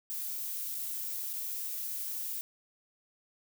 violet noise with dropouts, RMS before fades -37 dBFS, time 0.1-2.41 s, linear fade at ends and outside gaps 0 ms, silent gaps 0.745-0.749 / 1.331-1.336 s, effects none

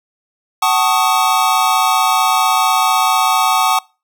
square chord, D# half-diminished seventh, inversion first, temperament equal with one note detuned, 755.5 / 880 / 1108.7 / 1244.5 Hz, F#5 / A5 / C#6 / D#6, +36 / 0 / 0 / 0 cents, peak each -18 dBFS, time 0.62-3.79 s, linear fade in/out 5 ms, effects noise-tail reverb RT60 0.3 s tail -24 dB re dry

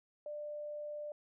sine tone, 594 Hz, D5, 20 cents sharp, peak -40 dBFS, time 0.26-1.12 s, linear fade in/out 2 ms, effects none

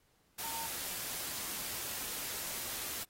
sine tone in noise, 910 Hz, A#5, 42 cents flat, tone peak -41 dBFS, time 0.43-0.67 s, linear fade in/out 10 ms, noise white, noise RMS -40 dBFS, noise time 0.38-3.04 s, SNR -4 dB, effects pink hiss -72 dBFS RMS until 3.09 s + AAC 48 kbps

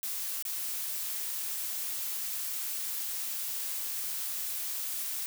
blue noise with dropouts, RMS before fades -35 dBFS, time 0.03-5.26 s, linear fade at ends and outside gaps 0 ms, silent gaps 0.425-0.452 s, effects none

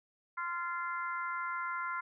harmonic tone, 346 Hz, F4, 16 cents flat, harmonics 3 / 4 / 5 / 6, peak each -38 / -37 / -48 / -44 dBFS, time 0.37-2.01 s, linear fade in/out 10 ms, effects none

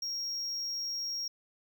triangle tone, 5588 Hz, F8, in tune, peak -32 dBFS, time 0.02-1.28 s, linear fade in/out 5 ms, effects none

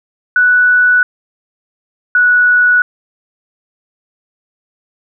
sine tone pair in turn, 1480 / 1470.6 Hz, F#6 / F#6, 0 / -11 cents, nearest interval unison, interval 11 cents, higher first, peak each -6 dBFS, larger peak neither, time 0.36-1.03 / 2.15-2.82 s, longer neither, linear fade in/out 2 ms, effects none

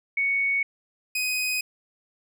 sine / sawtooth tone pair in turn, 2224 / 2505 Hz, C#7 / D#7, +5 / +11 cents, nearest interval major second, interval 206 cents, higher second, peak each -21 dBFS, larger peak neither, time 0.17-0.63 / 1.15-1.61 s, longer neither, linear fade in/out 5 ms, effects none

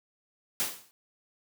white noise with exponential decay, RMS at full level -26 dBFS, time 0.6-0.91 s, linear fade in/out 0 ms, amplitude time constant 66 ms, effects high-pass 100 Hz 12 dB/octave

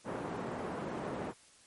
pink band-pass noise, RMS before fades -39 dBFS, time 0.04-1.34 s, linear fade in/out 50 ms, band 170 to 1100 Hz, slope 12 dB/octave, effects white hiss -61 dBFS RMS until 1.66 s + MP3 48 kbps

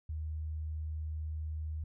sine tone, 77.78 Hz, D#2, in tune, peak -35 dBFS, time 0.09-1.84 s, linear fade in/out 5 ms, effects none

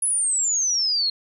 sine exponential sweep, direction down, 10548 to 4199 Hz, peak -19 dBFS, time 0.02-1.1 s, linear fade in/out 5 ms, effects none

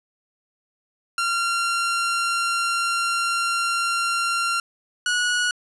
sawtooth tone pair in turn, 1379 / 1461 Hz, F6 / F#6, -22 / -22 cents, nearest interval minor second, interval 100 cents, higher second, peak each -17 / -16 dBFS, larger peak second, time 1.18-4.6 / 5.06-5.51 s, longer first, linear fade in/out 2 ms, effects resampled to 24000 Hz + 9-bit

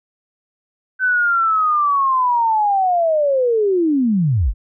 sine linear sweep, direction down, 1529 to 35.6 Hz, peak -13 dBFS, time 0.99-4.54 s, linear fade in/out 50 ms, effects none

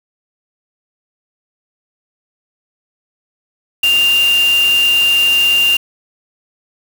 sine tone in noise, 2794 Hz, F7, in tune, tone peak -9 dBFS, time 3.83-5.77 s, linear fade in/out 5 ms, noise white, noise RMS -24 dBFS, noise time 3.83-5.77 s, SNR +12 dB, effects none

